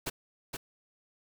pink noise with echo, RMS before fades -34 dBFS, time 0.06-0.1 s, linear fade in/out 10 ms, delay 470 ms, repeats 1, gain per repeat -4 dB, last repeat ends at 0.57 s, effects none

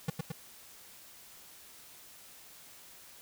square tone with echo, 160.4 Hz, E3, 47 cents flat, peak -29 dBFS, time 0.08-0.1 s, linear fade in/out 5 ms, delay 110 ms, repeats 2, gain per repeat -3 dB, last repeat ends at 0.32 s, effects white hiss -54 dBFS RMS until 3.21 s

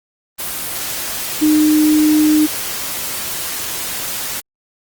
sine tone in noise, 305.6 Hz, D#4, 31 cents flat, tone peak -9 dBFS, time 1.41-2.47 s, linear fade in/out 20 ms, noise white, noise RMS -23 dBFS, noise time 0.38-4.41 s, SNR +11 dB, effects Opus 24 kbps

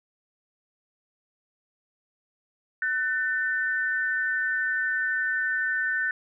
sine tone pair together, 1506 / 1794.1 Hz, F#6 / A6, +30 / +33 cents, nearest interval minor third, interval 303 cents, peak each -26 / -27 dBFS, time 2.82-6.11 s, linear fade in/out 2 ms, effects none

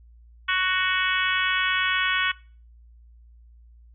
harmonic tone, 371.2 Hz, F#4, 6 cents sharp, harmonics 3 / 4 / 5 / 6 / 7 / 8 / 9, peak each -28 / -25 / -28 / -29 / -31 / -31 / -32 dBFS, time 0.48-2.32 s, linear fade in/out 10 ms, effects noise-tail reverb RT60 0.4 s tail -22 dB re dry + added 58 Hz sine -48 dBFS peak until 3.94 s

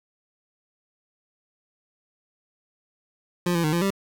25% pulse tone with pitch steps, 176 / 169.1 / 153.3 / 171.6 / 196.1 Hz, F3 / E3 / D#3 / F3 / G3, +14 / +44 / -25 / -30 / +1 cents, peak -17 dBFS, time 3.46-3.905 s, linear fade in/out 5 ms, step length 89 ms, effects 8-bit

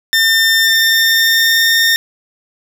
20% pulse tone with pitch glide, 1800 to 1824.1 Hz, A6 to A#6, +39 to -38 cents, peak -4 dBFS, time 0.13-1.96 s, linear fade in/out 0 ms, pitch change +23 cents, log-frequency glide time 0.6-1.77 s, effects none

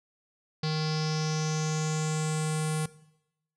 square tone with low-pass filter sweep, 155.56 Hz, D#3, in tune, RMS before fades -29 dBFS, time 0.63-2.86 s, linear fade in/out 5 ms, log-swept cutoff 4600 to 9600 Hz, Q 5.8, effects noise-tail reverb RT60 0.8 s tail -18 dB re dry

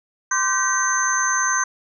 sine tone cluster, 1040 / 1170 / 1543 / 1922 / 6250 Hz, C6 / D6 / G6 / B6 / G8, -11 / -7 / -28 / -48 / -6 cents, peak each -24 / -27 / -22 / -30 / -22 dBFS, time 0.31-1.64 s, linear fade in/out 5 ms, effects none

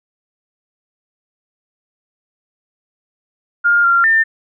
sine tone with pitch steps, 1411 / 1383 / 1798 Hz, F6 / F6 / A6, +17 / -17 / +37 cents, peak -9 dBFS, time 3.64-4.24 s, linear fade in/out 20 ms, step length 200 ms, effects none

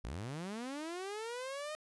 sawtooth linear sweep, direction up, 46.25 to 622.3 Hz, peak -36 dBFS, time 0.04-1.75 s, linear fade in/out 0 ms, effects resampled to 24000 Hz + 13-bit

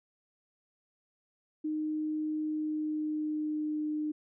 sine tone with pitch glide, 308 to 303.8 Hz, D#4 to D#4, -17 to -41 cents, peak -30 dBFS, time 1.64-4.12 s, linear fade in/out 10 ms, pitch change -24 cents, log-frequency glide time 2.4-3.86 s, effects none

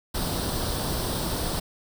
pink noise with comb filter, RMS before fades -28 dBFS, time 0.14-1.6 s, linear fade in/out 10 ms, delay 0.22 ms, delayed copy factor +0.6, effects none

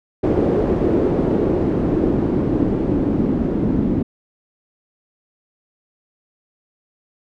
white noise with low-pass filter sweep, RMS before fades -18 dBFS, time 0.23-4.03 s, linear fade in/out 10 ms, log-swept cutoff 400 to 260 Hz, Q 2.2, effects none

